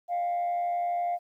sine tone with frequency modulation, 701 Hz, F5, 6 cents sharp, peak -24 dBFS, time 0.08-1.19 s, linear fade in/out 50 ms, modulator 91.9 Hz, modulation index 0.29, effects tanh soft clip ceiling -24 dBFS + 11-bit

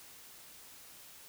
silence, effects white hiss -54 dBFS RMS until 1.28 s

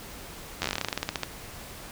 slowing click train, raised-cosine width 0.2 ms, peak -10 dBFS, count 19, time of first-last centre 0.62-1.233 s, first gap 11 ms, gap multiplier 1.12, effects pink hiss -43 dBFS RMS until 1.91 s

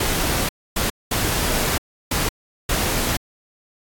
pink noise bursts at uneven times, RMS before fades -21 dBFS, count 5, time 0-0.49 / 0.76-0.9 / 1.11-1.78 / 2.11-2.29 / 2.69-3.17 s, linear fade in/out 5 ms, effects AAC 64 kbps

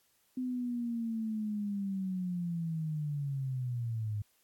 sine linear sweep, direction down, 256 to 102.7 Hz, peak -32 dBFS, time 0.37-4.22 s, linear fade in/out 5 ms, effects white hiss -71 dBFS RMS until 4.43 s + AAC 64 kbps

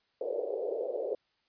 white band-pass noise, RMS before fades -34 dBFS, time 0.21-1.15 s, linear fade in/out 2 ms, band 420 to 550 Hz, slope 48 dB/octave, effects white hiss -74 dBFS RMS until 1.48 s + resampled to 11025 Hz

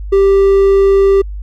triangle tone, 392.5 Hz, G4, 2 cents sharp, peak -4 dBFS, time 0.12-1.22 s, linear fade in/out 10 ms, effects added 50 Hz sine -21 dBFS peak until 1.42 s

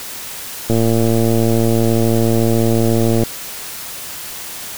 click train, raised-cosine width 2 ms, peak -3 dBFS, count 290, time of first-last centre 0.7-3.235 s, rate 114 Hz, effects white hiss -29 dBFS RMS until 4.77 s

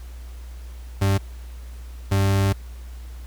40% pulse tone bursts at uneven times, 98 Hz, G2, in tune, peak -16 dBFS, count 2, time 1.01-1.18 / 2.11-2.53 s, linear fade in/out 10 ms, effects added 60 Hz sine -34 dBFS peak until 3.26 s + pink hiss -51 dBFS RMS until 3.26 s

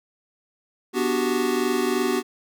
square chord, G major seventh, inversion first, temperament equal with one note detuned, 246.9 / 293.7 / 370 / 393.1 Hz, B3 / D4 / F#4 / G4, 0 / 0 / 0 / +5 cents, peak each -27 / -30 / -25 / -28 dBFS, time 0.93-2.23 s, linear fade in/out 50 ms, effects none

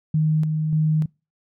sine tone with tremolo, 155.56 Hz, D#3, in tune, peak -16 dBFS, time 0.14-1.06 s, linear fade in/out 5 ms, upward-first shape square, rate 1.7 Hz, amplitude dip 35%, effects noise-tail reverb RT60 0.3 s tail -26 dB re dry

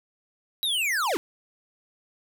square linear sweep, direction down, 3920 to 272.8 Hz, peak -24 dBFS, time 0.63-1.17 s, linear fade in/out 0 ms, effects none

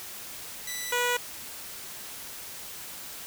10% pulse tone pair in turn, 1975.5 / 487.5 Hz, B6 / B4, 0 / -23 cents, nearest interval 2 octaves, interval 2423 cents, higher first, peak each -24 / -16 dBFS, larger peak second, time 0.67-0.92 / 0.92-1.17 s, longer neither, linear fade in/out 5 ms, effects white hiss -41 dBFS RMS until 3.26 s

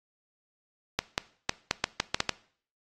clicks, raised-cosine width 0.2 ms, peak -7 dBFS, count 9, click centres 0.99 / 1.179 / 1.494 / 1.711 / 1.841 / 2.001 / 2.145 / 2.204 / 2.293 s, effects noise-tail reverb RT60 0.5 s tail -20 dB re dry + AAC 32 kbps

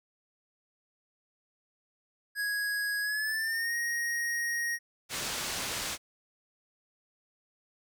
square tone with pitch glide, 1661.2 to 1875.4 Hz, G#6 to A#6, 0 to +10 cents, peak -30 dBFS, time 2.35-4.79 s, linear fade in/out 50 ms, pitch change +210 cents, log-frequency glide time 3.01-3.75 s
white low-pass noise, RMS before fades -35 dBFS, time 5.09-5.98 s, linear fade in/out 50 ms, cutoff 7200 Hz, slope 12 dB/octave
effects none

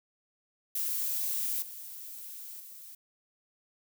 violet noise with level steps, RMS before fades -32 / -44 / -48 dBFS, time 0.75-2.95 s, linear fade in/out 5 ms, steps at 1.62 / 2.6 s, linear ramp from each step 2 ms, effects none

